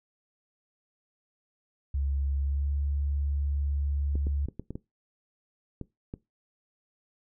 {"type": "tone with pitch glide", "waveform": "sine", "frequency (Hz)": [69.3, 71.08], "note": ["C#2", "C#2"], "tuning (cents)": [0, 44], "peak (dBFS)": -26, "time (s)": [1.94, 4.46], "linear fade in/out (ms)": 5, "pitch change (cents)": 44, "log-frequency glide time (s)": [2.42, 2.71]}
{"type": "clicks", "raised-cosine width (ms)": 3, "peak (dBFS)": -23, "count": 8, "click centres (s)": [4.155, 4.269, 4.486, 4.596, 4.706, 4.755, 5.813, 6.139]}
{"effects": ["noise-tail reverb RT60 0.2 s tail -20 dB re dry"]}